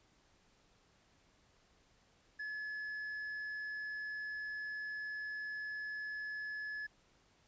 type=tone; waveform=triangle; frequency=1710 Hz; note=A6; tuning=50 cents flat; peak=-38 dBFS; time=2.39-6.87 s; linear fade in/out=10 ms; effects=pink hiss -70 dBFS RMS until 7.47 s + resampled to 16000 Hz